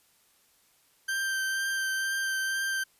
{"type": "tone with vibrato", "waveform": "40% pulse", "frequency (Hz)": 1568, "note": "G6", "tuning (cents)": 0, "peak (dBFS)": -27, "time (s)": [1.08, 2.84], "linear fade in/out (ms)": 10, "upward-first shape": "triangle", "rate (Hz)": 2.1, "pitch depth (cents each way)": 15, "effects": ["white hiss -65 dBFS RMS until 2.99 s", "resampled to 32000 Hz"]}